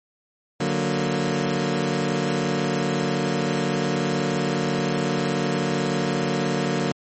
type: chord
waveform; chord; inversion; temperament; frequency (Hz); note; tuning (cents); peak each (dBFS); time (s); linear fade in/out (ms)
20% pulse; D augmented; none; equal; 146.83 / 185 / 233.1; D3 / F#3 / A#3; 0 / 0 / 0; -21; 0.6-6.92; 5
effects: MP3 32 kbps